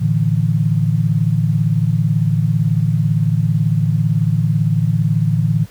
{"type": "chord", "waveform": "sine", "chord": "A suspended fourth", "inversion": "none", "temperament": "equal with one note detuned", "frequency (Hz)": [112.18, 146.83, 164.81], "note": ["A2", "D3", "E3"], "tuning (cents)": [34, 0, 0], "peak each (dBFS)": -17, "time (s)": [0, 5.66], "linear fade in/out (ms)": 20, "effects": ["pink hiss -46 dBFS RMS until 5.7 s"]}